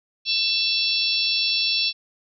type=tone cluster; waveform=sine; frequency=2663 / 3410 / 4029 / 4472 / 5380 Hz; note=E7 / G#7 / B7 / C#8 / E8; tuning=+17 / +45 / +34 / +14 / +34 cents; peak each=-26 dBFS; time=0.25-1.93 s; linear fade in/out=50 ms; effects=none